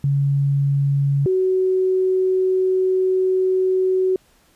sine tone pair in turn, 140.1 / 374 Hz, C#3 / F#4, +19 / +19 cents, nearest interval octave + perfect fourth, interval 1700 cents, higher second, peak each -15 dBFS, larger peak neither, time 0.04-1.26 / 1.26-4.16 s, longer second, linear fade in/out 2 ms, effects pink hiss -57 dBFS RMS until 4.55 s + resampled to 32000 Hz

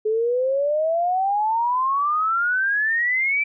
sine exponential sweep, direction up, 425.2 to 2349 Hz, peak -18 dBFS, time 0.05-3.44 s, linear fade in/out 10 ms, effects none

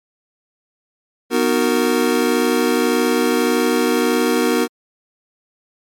square chord, B major seventh, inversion none, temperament just, 246.9 / 308.7 / 370.4 / 463 Hz, B3 / D#4 / F#4 / A#4, 0 / -14 / +2 / -12 cents, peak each -20 / -22 / -21 / -20 dBFS, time 1.3-4.68 s, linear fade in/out 50 ms, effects MP3 64 kbps

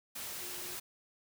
sine tone in noise, 357.1 Hz, F4, 39 cents sharp, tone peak -52 dBFS, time 0.41-0.76 s, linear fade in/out 10 ms, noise white, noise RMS -42 dBFS, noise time 0.15-0.8 s, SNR -13 dB, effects none

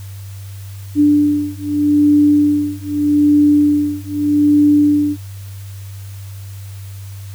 sine beating tone pair, 293.7 / 294.51 Hz, D4 / D4, 0 / +5 cents, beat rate 0.81 Hz, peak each -13 dBFS, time 0.95-5.17 s, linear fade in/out 50 ms, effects added 98 Hz sine -28 dBFS peak until 7.34 s + white hiss -43 dBFS RMS until 7.34 s

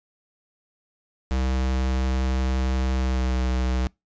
square tone with pitch glide, 64.7 to 63.33 Hz, C2 to B1, -19 to +44 cents, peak -22 dBFS, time 1.31-3.87 s, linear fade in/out 0 ms, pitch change -37 cents, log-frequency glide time 2.86-3.42 s, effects noise-tail reverb RT60 0.2 s tail -25 dB re dry + resampled to 16000 Hz

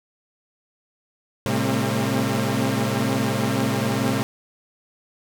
sawtooth tone cluster, 111.6 / 132.7 / 202.2 / 228 / 267.5 Hz, A2 / C3 / G#3 / A#3 / C4, +25 / +25 / -46 / -38 / +38 cents, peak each -23 dBFS, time 1.46-4.23 s, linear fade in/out 0 ms, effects none

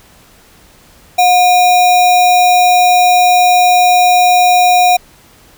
sine tone with sample-and-hold, 721 Hz, F#5, 45 cents flat, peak -5 dBFS, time 1.18-4.97 s, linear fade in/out 10 ms, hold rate 3150 Hz, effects pink hiss -44 dBFS RMS until 5.57 s

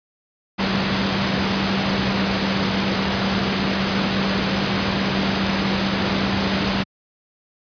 sine tone in noise, 194.2 Hz, G3, 16 cents flat, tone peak -22 dBFS, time 0.58-6.84 s, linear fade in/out 20 ms, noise pink, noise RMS -21 dBFS, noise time 0.58-6.84 s, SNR -4 dB, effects high-pass 100 Hz 12 dB/octave + resampled to 11025 Hz

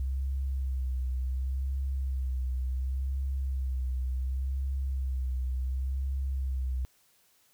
sine tone with vibrato, 65.41 Hz, C2, in tune, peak -28 dBFS, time 0-6.85 s, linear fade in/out 0 ms, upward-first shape sine, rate 0.69 Hz, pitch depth 47 cents each way, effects white hiss -66 dBFS RMS until 7.53 s

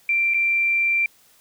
sine tone with dropouts, 2358 Hz, D7, 6 cents sharp, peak -17 dBFS, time 0.09-1.06 s, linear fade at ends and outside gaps 2 ms, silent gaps 0.338-0.343 s, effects white hiss -56 dBFS RMS until 1.4 s

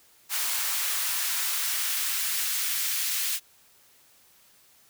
white noise with high-pass filter sweep, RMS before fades -28 dBFS, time 0.29-3.4 s, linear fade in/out 50 ms, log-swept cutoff 970 to 2100 Hz, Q 0.87, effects white hiss -59 dBFS RMS until 4.89 s

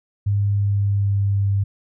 sine tone with pitch glide, 101.3 to 99.33 Hz, G#2 to G2, -43 to +23 cents, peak -16 dBFS, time 0.26-1.64 s, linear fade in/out 10 ms, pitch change -34 cents, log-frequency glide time 0.45-1.5 s, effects none

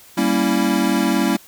square chord, G diminished seventh, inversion none, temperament equal, 196 / 233.1 / 277.2 / 329.6 Hz, G3 / Bb3 / Db4 / Fb4, 0 / 0 / 0 / 0 cents, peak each -22 dBFS, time 0.17-1.37 s, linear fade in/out 10 ms, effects white hiss -46 dBFS RMS until 1.47 s

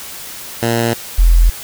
10% pulse / sine tone pair in turn, 116.3 / 42.3 Hz, A#2 / E1, -4 / +45 cents, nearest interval octave + tritone, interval 1751 cents, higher first, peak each -5 / -5 dBFS, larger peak neither, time 0.62-0.94 / 1.18-1.5 s, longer neither, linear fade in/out 10 ms, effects white hiss -30 dBFS RMS until 1.63 s

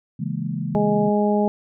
sine chord, A# half-diminished seventh, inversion first, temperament equal, 138.59 / 164.81 / 207.7 / 233.1 Hz, C#3 / E3 / G#3 / A#3, 0 / 0 / 0 / 0 cents, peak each -29 / -27 / -29 / -32 dBFS, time 0.19-1.1 s, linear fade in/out 10 ms
harmonic tone, 207.7 Hz, G#3, in tune, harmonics 1 / 2 / 3 / 4, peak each -19 / -22 / -24 / -25 dBFS, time 0.75-1.48 s, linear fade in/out 0 ms
effects none

